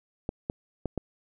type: clicks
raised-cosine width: 2 ms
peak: -16 dBFS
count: 4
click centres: 0.291 / 0.499 / 0.857 / 0.977 s
effects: none